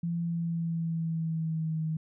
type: tone with pitch glide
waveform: sine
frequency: 169.6 to 158.24 Hz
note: E3 to D#3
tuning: +50 to +30 cents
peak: -28 dBFS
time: 0.03-1.97 s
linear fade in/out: 5 ms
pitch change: -120 cents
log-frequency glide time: 0.21-1.84 s
effects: none